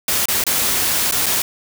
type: noise with dropouts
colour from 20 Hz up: white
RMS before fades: -18 dBFS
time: 0.08-1.42 s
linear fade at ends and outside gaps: 2 ms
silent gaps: 0.256-0.284 / 0.439-0.466 / 1.112-1.122 / 1.26-1.264 s
effects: none